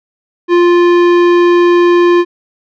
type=tone with tanh clipping; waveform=sine; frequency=349.2 Hz; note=F4; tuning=in tune; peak=-7 dBFS; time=0.48-2.25 s; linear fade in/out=50 ms; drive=16 dB; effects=none